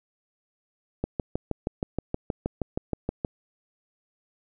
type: click train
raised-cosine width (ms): 2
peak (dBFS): -13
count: 15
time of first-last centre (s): 1.04-3.248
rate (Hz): 6.34
effects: none